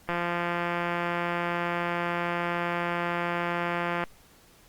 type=click train; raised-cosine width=0.5 ms; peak=-14 dBFS; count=684; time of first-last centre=0.09-4.038 s; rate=173 Hz; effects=pink hiss -57 dBFS RMS until 4.68 s + Opus 48 kbps